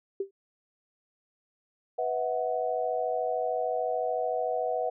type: tone with exponential decay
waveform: sine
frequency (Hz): 391.9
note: G4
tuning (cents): 0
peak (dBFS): -24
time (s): 0.2-0.31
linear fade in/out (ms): 5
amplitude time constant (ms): 23
type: chord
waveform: sine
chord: B suspended fourth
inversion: none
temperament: equal with one note detuned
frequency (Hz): 493.9 / 646.4 / 740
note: B4 / E5 / F#5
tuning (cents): 0 / -34 / 0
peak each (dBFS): -31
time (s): 1.98-4.9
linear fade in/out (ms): 10
effects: none